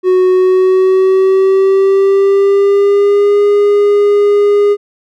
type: tone with pitch glide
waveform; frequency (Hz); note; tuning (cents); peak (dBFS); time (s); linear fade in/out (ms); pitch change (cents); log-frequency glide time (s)
triangle; 369.1 to 409.5; F#4 to G#4; -4 to -24; -4; 0.03-4.77; 50; +180; 0.3-3.4
effects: none